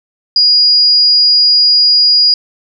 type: tone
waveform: sine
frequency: 4880 Hz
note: D#8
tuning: 34 cents flat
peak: -5 dBFS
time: 0.36-2.34 s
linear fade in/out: 2 ms
effects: none